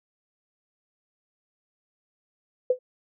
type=tone with exponential decay; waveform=sine; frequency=505 Hz; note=B4; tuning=39 cents sharp; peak=-14 dBFS; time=2.7-2.79 s; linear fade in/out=5 ms; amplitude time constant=19 ms; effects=none